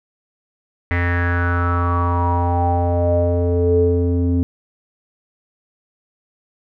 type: tone with low-pass filter sweep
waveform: square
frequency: 87.31 Hz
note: F2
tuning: in tune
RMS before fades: -17 dBFS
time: 0.91-4.43 s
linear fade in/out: 0 ms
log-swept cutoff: 2000 to 310 Hz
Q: 8.2
effects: none